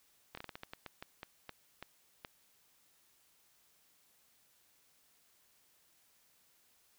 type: slowing click train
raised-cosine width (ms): 0.3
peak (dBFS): -28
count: 14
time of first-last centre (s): 0.35-2.249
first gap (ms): 24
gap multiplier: 1.27
effects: white hiss -70 dBFS RMS until 6.98 s